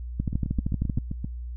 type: two click trains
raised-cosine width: 5 ms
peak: -13 / -17 dBFS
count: 11 / 8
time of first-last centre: 0.2-0.975 / 0.33-1.245 s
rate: 12.9 / 7.65 Hz
effects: noise-tail reverb RT60 0.1 s tail -24 dB re dry + added 60 Hz sine -32 dBFS peak until 1.56 s